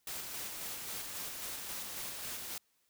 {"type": "noise with tremolo", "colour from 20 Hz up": "white", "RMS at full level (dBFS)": -41, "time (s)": [0.07, 2.58], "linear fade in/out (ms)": 2, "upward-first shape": "square", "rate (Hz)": 3.7, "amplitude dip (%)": 25, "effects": ["white hiss -75 dBFS RMS until 2.89 s"]}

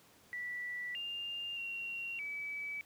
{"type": "tone with pitch steps", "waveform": "sine", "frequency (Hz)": [1960, 2803, 2751, 2292], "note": ["B6", "F7", "F7", "D7"], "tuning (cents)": [-14, 6, -27, -43], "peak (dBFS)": -38, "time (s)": [0.33, 2.81], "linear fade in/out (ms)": 0, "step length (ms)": 620, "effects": ["pink hiss -63 dBFS RMS until 2.85 s", "high-pass 100 Hz 12 dB/octave"]}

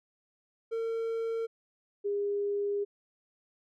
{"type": "tone pair in turn", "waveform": ["triangle", "sine"], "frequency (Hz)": [454.8, 406.1], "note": ["A#4", "G#4"], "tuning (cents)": [-43, -39], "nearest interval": "major second", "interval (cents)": 196, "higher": "first", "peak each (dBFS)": -28, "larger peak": "neither", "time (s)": [[0.71, 1.47], [2.04, 2.85]], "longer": "second", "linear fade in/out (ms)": 20, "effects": []}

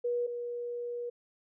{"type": "tone pair in turn", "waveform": "sine", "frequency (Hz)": [482.7, 480.4], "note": ["B4", "B4"], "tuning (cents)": [-40, -48], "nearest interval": "unison", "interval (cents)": 8, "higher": "first", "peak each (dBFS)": [-28, -34], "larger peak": "first", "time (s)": [[0.04, 0.27], [0.27, 1.1]], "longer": "second", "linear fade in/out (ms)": 10, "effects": []}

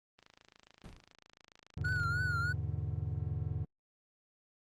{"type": "click train", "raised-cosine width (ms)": 0.2, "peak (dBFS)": -38, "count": 51, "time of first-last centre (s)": [0.19, 2.035], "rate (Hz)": 27.1}
{"type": "noise with exponential decay", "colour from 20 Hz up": "brown", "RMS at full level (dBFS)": -43, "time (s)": [0.84, 1.14], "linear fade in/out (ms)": 2, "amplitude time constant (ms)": 65}
{"type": "chord", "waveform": "triangle", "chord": "E dominant seventh", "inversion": "none", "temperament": "just", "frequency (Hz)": [82.41, 103.01, 123.61, 148.33], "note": ["E2", "G#2", "B2", "D3"], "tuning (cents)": [0, -14, 2, 18], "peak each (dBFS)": [-37, -36, -40, -38], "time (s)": [1.77, 3.65], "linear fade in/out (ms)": 5}
{"type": "tone with vibrato", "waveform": "triangle", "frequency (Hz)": 1438, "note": "F#6", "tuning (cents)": -50, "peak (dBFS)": -31, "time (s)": [1.84, 2.53], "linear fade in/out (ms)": 10, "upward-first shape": "triangle", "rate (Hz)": 3.2, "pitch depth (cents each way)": 91}
{"effects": ["Opus 24 kbps"]}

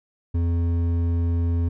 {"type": "tone with hard clipping", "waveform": "triangle", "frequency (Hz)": 85, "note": "F2", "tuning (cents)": -46, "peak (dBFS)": -21, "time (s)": [0.34, 1.69], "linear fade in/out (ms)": 10, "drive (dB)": 12, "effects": []}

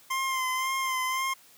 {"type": "tone with vibrato", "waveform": "25% pulse", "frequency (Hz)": 1046.5, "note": "C6", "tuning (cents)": 0, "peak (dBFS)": -23, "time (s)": [0.1, 1.34], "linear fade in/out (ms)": 10, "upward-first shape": "sine", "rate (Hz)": 1.9, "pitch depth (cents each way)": 33, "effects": ["white hiss -56 dBFS RMS until 1.57 s", "high-pass 80 Hz 12 dB/octave"]}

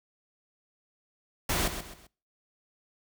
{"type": "noise with echo", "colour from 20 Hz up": "pink", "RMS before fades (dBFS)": -28, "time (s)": [1.49, 1.68], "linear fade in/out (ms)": 5, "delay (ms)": 130, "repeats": 3, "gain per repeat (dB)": -9, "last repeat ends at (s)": 2.07, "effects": ["noise-tail reverb RT60 0.4 s tail -24 dB re dry"]}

